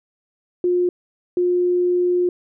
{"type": "tone pair in turn", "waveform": "sine", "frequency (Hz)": [356.5, 356.5], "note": ["F4", "F4"], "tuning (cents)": [36, 36], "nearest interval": "unison", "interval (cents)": 0, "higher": "neither", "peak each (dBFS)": -15, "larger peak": "neither", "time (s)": [[0.64, 0.89], [1.37, 2.29]], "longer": "second", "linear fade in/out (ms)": 2, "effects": []}